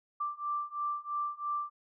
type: beating tone pair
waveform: sine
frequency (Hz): 1174.7 / 1177.7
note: D6 / D6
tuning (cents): 0 / +4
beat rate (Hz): 3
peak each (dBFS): -36 / -35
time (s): 0.2-1.7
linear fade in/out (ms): 10
effects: none